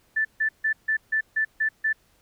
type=tone bursts; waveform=sine; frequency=1760 Hz; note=A6; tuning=in tune; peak=-20 dBFS; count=8; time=0.16-1.93 s; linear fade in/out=10 ms; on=90 ms; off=150 ms; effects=pink hiss -63 dBFS RMS until 2.21 s